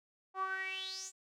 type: tone with band-pass filter sweep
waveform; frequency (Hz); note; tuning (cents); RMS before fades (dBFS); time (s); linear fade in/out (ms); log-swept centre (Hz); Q
sawtooth; 380.2; F#4; +47; -40; 0.34-1.12; 50; 910 to 7700; 8.6
effects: none